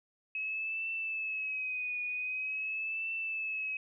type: tone with vibrato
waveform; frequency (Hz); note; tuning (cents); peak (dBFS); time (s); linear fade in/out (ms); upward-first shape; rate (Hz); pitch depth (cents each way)
sine; 2562; E7; -50; -33; 0.35-3.77; 2; triangle; 0.45; 73
effects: none